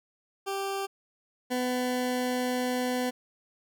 20% pulse tone pair in turn, 392 / 250.4 Hz, G4 / B3, 0 / +24 cents, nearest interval minor sixth, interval 776 cents, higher first, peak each -25 / -22 dBFS, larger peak second, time 0.46-0.87 / 1.5-3.11 s, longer second, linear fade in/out 20 ms, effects none

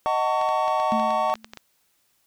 triangle chord, D# half-diminished seventh, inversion none, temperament just, 622.3 / 746.7 / 896 / 1120.1 Hz, D#5 / F#5 / A5 / C#6, 0 / +16 / +31 / +18 cents, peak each -24 dBFS, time 0.06-1.34 s, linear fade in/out 0 ms
clicks, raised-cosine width 0.2 ms, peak -20 dBFS, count 12, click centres 0.414 / 0.489 / 0.68 / 0.8 / 0.92 / 0.997 / 1.106 / 1.299 / 1.355 / 1.445 / 1.535 / 1.573 s
sine tone with exponential decay, 221.7 Hz, A3, 13 cents sharp, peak -22 dBFS, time 0.92-1.57 s, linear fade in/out 2 ms, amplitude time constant 140 ms
effects white hiss -67 dBFS RMS until 2.26 s

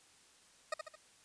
20% pulse tone with echo, 622.3 Hz, D#5, in tune, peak -28 dBFS, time 0.72-0.74 s, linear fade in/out 5 ms, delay 72 ms, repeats 3, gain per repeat -6 dB, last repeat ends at 0.956 s, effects white hiss -64 dBFS RMS until 1.24 s + resampled to 22050 Hz

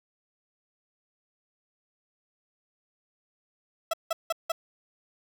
30% pulse tone bursts, 659.3 Hz, E5, in tune, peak -22 dBFS, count 4, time 3.91-4.52 s, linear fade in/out 5 ms, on 25 ms, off 170 ms, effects none

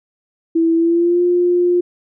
sine tone with pitch glide, 329.6 to 353.3 Hz, E4 to F4, 0 to +20 cents, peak -11 dBFS, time 0.55-1.81 s, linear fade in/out 10 ms, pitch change +120 cents, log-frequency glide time 0.75-1.22 s, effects none

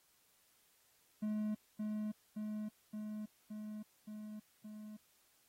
triangle tone with echo, 212.8 Hz, G#3, 42 cents sharp, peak -33 dBFS, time 1.22-1.55 s, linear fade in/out 10 ms, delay 570 ms, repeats 6, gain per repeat -2 dB, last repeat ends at 4.97 s, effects white hiss -72 dBFS RMS until 5.48 s + AAC 48 kbps

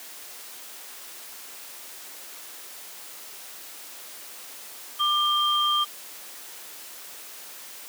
sine tone pair together, 1192 / 3182 Hz, D6 / G7, +25 / +25 cents, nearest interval octave + perfect fourth, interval 1700 cents, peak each -23 dBFS, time 4.99-5.85 s, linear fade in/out 20 ms, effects white hiss -42 dBFS RMS until 7.88 s + high-pass 300 Hz 12 dB/octave

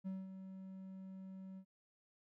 triangle tone with ADSR envelope, 190 Hz, F#3, 46 cents sharp, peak -37 dBFS, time 0.04-1.65 s, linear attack 29 ms, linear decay 200 ms, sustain -9 dB, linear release 74 ms, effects none

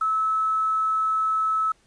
sine tone with quantisation, 1300 Hz, E6, 24 cents flat, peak -20 dBFS, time 0.01-1.72 s, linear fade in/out 5 ms, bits 8, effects pink hiss -62 dBFS RMS until 1.86 s + resampled to 22050 Hz

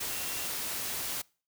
sine tone in noise, 2735 Hz, F7, 37 cents flat, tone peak -45 dBFS, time 0.1-0.47 s, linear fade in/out 10 ms, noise white, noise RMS -35 dBFS, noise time 0-1.22 s, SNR -13 dB, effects noise-tail reverb RT60 0.4 s tail -25 dB re dry

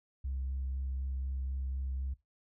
sine tone with vibrato, 66.3 Hz, C2, 23 cents sharp, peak -32 dBFS, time 0.24-2.14 s, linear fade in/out 10 ms, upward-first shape sine, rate 4 Hz, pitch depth 14 cents each way, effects noise-tail reverb RT60 0.2 s tail -20 dB re dry + tanh soft clip ceiling -30 dBFS

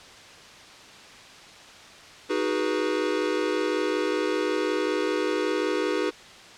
square chord, G# minor seventh, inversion second, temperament equal with one note detuned, 311.1 / 370 / 415.3 / 487.4 Hz, D#4 / F#4 / G#4 / B4, 0 / 0 / 0 / -23 cents, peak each -30 dBFS, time 2.29-6.11 s, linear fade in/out 20 ms, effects white hiss -46 dBFS RMS until 6.57 s + low-pass 5000 Hz 12 dB/octave

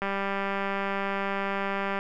click train, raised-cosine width 0.5 ms, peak -15 dBFS, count 389, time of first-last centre 0.02-1.99 s, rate 197 Hz, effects none

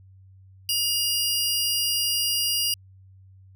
sawtooth tone pair together, 2845 / 4828 Hz, F7 / D8, +31 / +47 cents, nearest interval major sixth, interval 916 cents, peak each -22 dBFS, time 0.69-2.74 s, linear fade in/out 2 ms, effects added 95 Hz sine -48 dBFS peak until 3.55 s

